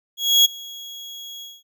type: tone with ADSR envelope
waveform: 35% pulse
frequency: 3322 Hz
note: G#7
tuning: in tune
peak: -8 dBFS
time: 0.17-1.63 s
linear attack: 280 ms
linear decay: 15 ms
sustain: -24 dB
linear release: 210 ms
effects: none